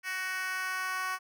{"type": "tone with high-pass filter sweep", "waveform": "10% pulse", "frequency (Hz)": 373, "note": "F#4", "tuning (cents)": 14, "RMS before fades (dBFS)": -34, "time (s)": [0.03, 1.19], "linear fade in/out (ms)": 50, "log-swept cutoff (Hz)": [1800, 1100], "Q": 2.2, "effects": []}